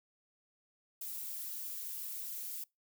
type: noise with flanger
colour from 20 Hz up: violet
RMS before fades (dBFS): -42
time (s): 1.01-2.64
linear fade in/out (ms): 5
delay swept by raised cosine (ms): 0.48 to 5.08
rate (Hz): 3.1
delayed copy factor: -0.55
effects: noise-tail reverb RT60 0.2 s tail -24 dB re dry